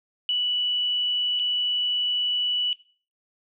sine tone with dropouts, 2956 Hz, F#7, 2 cents flat, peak -21 dBFS, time 0.29-2.73 s, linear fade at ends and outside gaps 1 ms, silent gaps 1.392-1.396 s, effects noise-tail reverb RT60 0.4 s tail -19 dB re dry

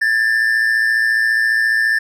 triangle tone pair together, 1661.2 / 1775.8 Hz, G#6 / A6, 0 / +15 cents, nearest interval minor second, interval 115 cents, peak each -18 / -12 dBFS, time 0.01-1.99 s, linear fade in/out 10 ms, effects none

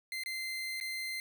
30% pulse tone with dropouts, 2078 Hz, C7, 12 cents flat, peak -33 dBFS, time 0.12-1.2 s, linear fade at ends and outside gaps 1 ms, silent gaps 0.236-0.26 / 0.801-0.81 s, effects none

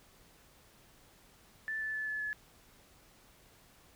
sine tone with pitch steps, 1760 / 1747.8 / 1735.8 / 1723.8 / 1711.9 Hz, A6 / A6 / A6 / A6 / A6, 0 / -12 / -24 / -36 / -48 cents, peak -34 dBFS, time 1.68-2.33 s, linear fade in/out 0 ms, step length 130 ms, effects pink hiss -62 dBFS RMS until 3.95 s

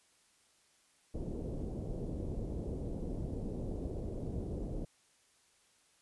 pink low-pass noise, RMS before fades -39 dBFS, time 1.14-4.85 s, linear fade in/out 5 ms, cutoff 510 Hz, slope 24 dB/octave, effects white hiss -69 dBFS RMS until 6.01 s + resampled to 24000 Hz

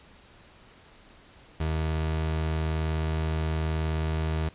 30% pulse tone, 79 Hz, D#2, 27 cents sharp, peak -23 dBFS, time 1.6-4.49 s, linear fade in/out 5 ms, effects pink hiss -54 dBFS RMS until 4.54 s + resampled to 8000 Hz

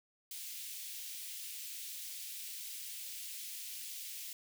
white high-pass noise, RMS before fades -45 dBFS, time 0.31-4.33 s, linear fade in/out 2 ms, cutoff 2400 Hz, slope 24 dB/octave, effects none

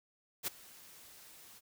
white noise with ADSR envelope, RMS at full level -34 dBFS, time 0.43-1.61 s, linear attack 42 ms, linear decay 14 ms, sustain -22 dB, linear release 38 ms, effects none

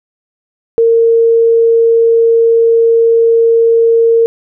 sine tone, 459.1 Hz, A#4, 26 cents flat, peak -5 dBFS, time 0.78-4.26 s, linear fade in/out 0 ms, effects none

